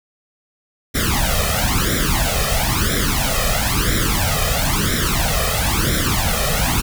pink noise with flanger, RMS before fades -18 dBFS, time 0.94-6.82 s, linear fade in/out 20 ms, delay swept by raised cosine 0.54 to 1.64 ms, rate 1 Hz, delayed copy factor +0.95, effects none

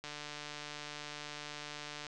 click train, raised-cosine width 0.2 ms, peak -26 dBFS, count 301, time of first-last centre 0.04-2.067 s, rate 148 Hz, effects resampled to 24000 Hz + 11-bit

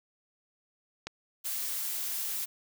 click, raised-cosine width 0.2 ms, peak -19 dBFS, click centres 1.07 s
blue noise, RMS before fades -34 dBFS, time 1.44-2.46 s, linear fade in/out 20 ms
effects none

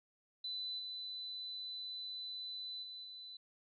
sine tone with level steps, 4002 Hz, B7, 22 cents sharp, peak -39 / -42 / -46 / -48 dBFS, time 0.44-3.37 s, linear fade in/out 5 ms, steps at 0.78 / 2.82 / 3.03 s, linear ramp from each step 20 ms, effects none

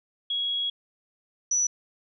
sine tone pair in turn, 3322 / 5919 Hz, G#7 / F#8, 0 / 0 cents, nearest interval minor seventh, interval 1000 cents, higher second, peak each -25 / -21 dBFS, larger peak second, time 0.3-0.7 / 1.51-1.67 s, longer first, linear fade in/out 5 ms, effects none

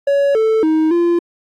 triangle tone with pitch steps, 562 / 441.3 / 314.9 / 344.1 Hz, C#5 / A4 / D#4 / F4, +24 / +5 / +21 / -26 cents, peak -9 dBFS, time 0.07-1.19 s, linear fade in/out 5 ms, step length 280 ms, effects AAC 64 kbps

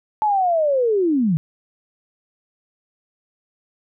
sine linear sweep, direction down, 873 to 146.83 Hz, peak -15 dBFS, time 0.22-1.37 s, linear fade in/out 0 ms, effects none

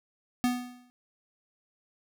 square tone with exponential decay, 246.9 Hz, B3, in tune, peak -22 dBFS, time 0.44-0.9 s, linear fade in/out 0 ms, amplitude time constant 100 ms, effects none

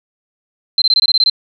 sine tone bursts, 4111 Hz, C8, 31 cents flat, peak -8 dBFS, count 9, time 0.78-1.298 s, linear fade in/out 2 ms, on 38 ms, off 22 ms, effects none

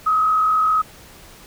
sine tone with frequency modulation, 1271 Hz, D#6, 36 cents sharp, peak -14 dBFS, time 0.06-0.82 s, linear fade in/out 10 ms, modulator 44.8 Hz, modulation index 0.51, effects pink hiss -44 dBFS RMS until 1.46 s

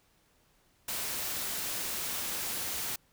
white noise, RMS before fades -35 dBFS, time 0.88-2.96 s, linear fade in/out 5 ms, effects pink hiss -68 dBFS RMS until 3.12 s

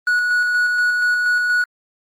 triangle tone with tremolo, 1464 Hz, F#6, 19 cents flat, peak -12 dBFS, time 0.07-1.64 s, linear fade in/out 2 ms, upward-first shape square, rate 4.2 Hz, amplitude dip 25%, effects Opus 32 kbps

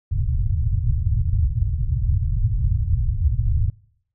white low-pass noise, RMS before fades -20 dBFS, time 0.11-3.7 s, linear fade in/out 5 ms, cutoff 120 Hz, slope 48 dB/octave, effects noise-tail reverb RT60 0.7 s tail -25 dB re dry

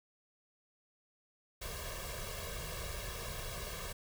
pink noise with comb filter, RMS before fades -42 dBFS, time 1.61-3.93 s, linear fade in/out 10 ms, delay 1.8 ms, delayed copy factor +1, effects none

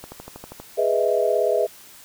click train, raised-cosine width 1 ms, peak -22 dBFS, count 8, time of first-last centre 0.04-0.6 s, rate 12.5 Hz
sine chord, E major seventh, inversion first, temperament equal, 415.3 / 493.9 / 622.3 / 659.3 Hz, G#4 / B4 / D#5 / E5, 0 / 0 / 0 / 0 cents, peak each -23 dBFS, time 0.77-1.67 s, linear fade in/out 20 ms
effects white hiss -46 dBFS RMS until 2.04 s

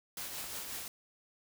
white noise with tremolo, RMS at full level -40 dBFS, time 0.17-0.88 s, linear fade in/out 2 ms, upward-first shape triangle, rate 5.6 Hz, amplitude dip 40%
clicks, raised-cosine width 0.5 ms, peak -32 / -31 dBFS, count 2, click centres 0.385 / 0.442 s
effects none

